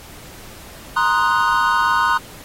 triangle chord, C half-diminished seventh, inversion third, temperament equal with one note detuned, 941 / 1046.5 / 1244.5 / 1480 Hz, Bb5 / C6 / Eb6 / Gb6, +16 / 0 / 0 / 0 cents, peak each -18 dBFS, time 0.96-2.18 s, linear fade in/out 10 ms, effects pink hiss -40 dBFS RMS until 2.44 s + AAC 48 kbps

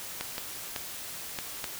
clicks, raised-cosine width 0.2 ms, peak -15 dBFS, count 5, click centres 0.21 / 0.381 / 0.762 / 1.388 / 1.642 s, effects white hiss -40 dBFS RMS until 1.79 s

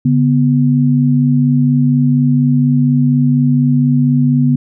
sine tone pair together, 142.7 / 246.9 Hz, D3 / B3, -49 / 0 cents, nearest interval major sixth, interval 949 cents, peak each -11 dBFS, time 0.05-4.56 s, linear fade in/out 5 ms, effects none

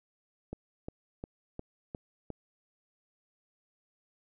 click train, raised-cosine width 2 ms, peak -25 dBFS, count 6, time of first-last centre 0.53-2.303 s, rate 2.82 Hz, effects none

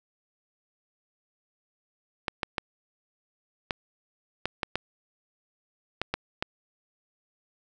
clicks, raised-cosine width 0.3 ms, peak -11 dBFS, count 10, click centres 2.282 / 2.432 / 2.582 / 3.708 / 4.456 / 4.632 / 4.756 / 6.016 / 6.14 / 6.425 s, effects none

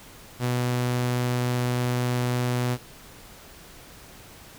sawtooth tone, 123.47 Hz, B2, in tune, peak -19 dBFS, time 0.39-2.78 s, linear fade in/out 50 ms, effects pink hiss -47 dBFS RMS until 4.58 s

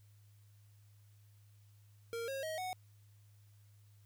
square tone with pitch steps, 463.1 / 541.3 / 632.6 / 739.4 Hz, A#4 / C#5 / D#5 / F#5, -11 / -41 / +29 / -1 cents, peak -39 dBFS, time 2.13-2.73 s, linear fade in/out 0 ms, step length 150 ms, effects added 103 Hz sine -60 dBFS peak until 4.05 s + white hiss -74 dBFS RMS until 4.05 s

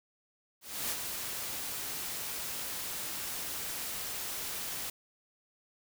white noise with ADSR envelope, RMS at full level -33 dBFS, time 0.61-4.9 s, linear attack 300 ms, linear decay 33 ms, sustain -5 dB, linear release 4 ms, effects none

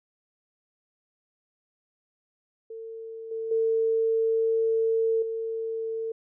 sine tone with level steps, 449.8 Hz, A4, 38 cents sharp, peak -36 / -29 / -21 / -28 dBFS, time 2.7-6.12 s, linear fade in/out 5 ms, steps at 3.31 / 3.51 / 5.22 s, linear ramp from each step 5 ms, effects none

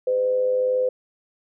sine tone with amplitude modulation, 508 Hz, B4, 49 cents sharp, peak -16 dBFS, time 0.07-0.89 s, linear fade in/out 5 ms, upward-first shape sine, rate 102 Hz, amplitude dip 45%, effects none

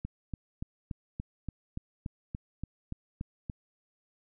click train, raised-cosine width 5 ms, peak -23 dBFS, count 13, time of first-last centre 0.05-3.498 s, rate 3.48 Hz, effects none

